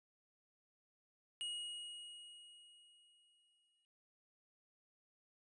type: tone with exponential decay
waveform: square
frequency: 2888 Hz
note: F#7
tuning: 43 cents flat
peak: -40 dBFS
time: 1.41-3.85 s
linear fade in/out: 0 ms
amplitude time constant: 530 ms
effects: resampled to 22050 Hz